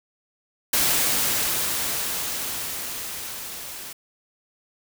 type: noise with level ramp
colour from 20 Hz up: white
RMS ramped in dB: -20 to -37 dBFS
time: 0.73-3.93 s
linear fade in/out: 5 ms
effects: none